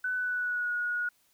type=tone with pitch glide; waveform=sine; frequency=1500 to 1450.6 Hz; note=F#6 to F#6; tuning=+23 to -35 cents; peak=-28 dBFS; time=0.04-1.09 s; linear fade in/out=5 ms; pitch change=-58 cents; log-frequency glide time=0.15-0.72 s; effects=white hiss -68 dBFS RMS until 1.33 s